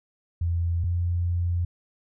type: tone pair in turn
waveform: sine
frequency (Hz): 85.1 / 87.09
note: F2 / F2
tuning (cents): -44 / -4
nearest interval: unison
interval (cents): 40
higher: second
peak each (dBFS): -22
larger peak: neither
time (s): 0.41-0.84 / 0.84-1.65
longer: second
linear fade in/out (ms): 5
effects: none